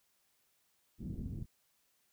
white low-pass noise, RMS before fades -41 dBFS, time 0.98-1.46 s, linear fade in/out 50 ms, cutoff 220 Hz, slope 24 dB/octave, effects white hiss -75 dBFS RMS until 2.12 s

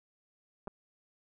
clicks, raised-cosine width 1 ms, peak -28 / -27 dBFS, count 2, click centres 0.673 / 0.678 s, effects none

